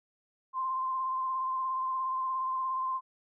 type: tone with vibrato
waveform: sine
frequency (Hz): 1044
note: C6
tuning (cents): -4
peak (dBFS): -29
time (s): 0.53-3.01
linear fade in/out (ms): 50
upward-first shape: triangle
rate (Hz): 17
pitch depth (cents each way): 29
effects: none